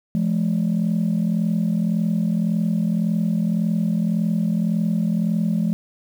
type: tone pair together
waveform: sine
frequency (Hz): 172 / 213.8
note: F3 / A3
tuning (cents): -26 / -49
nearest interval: major third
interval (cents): 377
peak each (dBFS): -19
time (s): 0.15-5.73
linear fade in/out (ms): 0
effects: tanh soft clip ceiling -14 dBFS + 8-bit